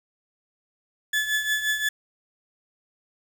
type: tone with tremolo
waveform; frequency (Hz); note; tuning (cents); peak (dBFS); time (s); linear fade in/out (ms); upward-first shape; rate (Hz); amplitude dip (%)
35% pulse; 1723; A6; -37; -18; 1.13-1.89; 5; triangle; 5.7; 70
effects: 8-bit